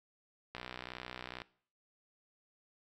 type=click train; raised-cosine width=0.3 ms; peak=-26 dBFS; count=55; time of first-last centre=0.55-1.418 s; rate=62.2 Hz; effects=noise-tail reverb RT60 0.5 s tail -20 dB re dry